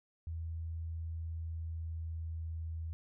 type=tone with pitch glide; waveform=sine; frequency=81.9 to 81.33 Hz; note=E2 to E2; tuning=-11 to -23 cents; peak=-37 dBFS; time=0.27-2.93 s; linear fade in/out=0 ms; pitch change=-12 cents; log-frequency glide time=1.19-2.43 s; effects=none